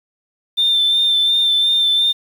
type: tone with vibrato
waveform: sine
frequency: 3574 Hz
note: A7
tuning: 26 cents sharp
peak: -11 dBFS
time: 0.57-2.13 s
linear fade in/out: 20 ms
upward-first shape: sine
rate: 2.8 Hz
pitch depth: 23 cents each way
effects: tanh soft clip ceiling -8 dBFS + 7-bit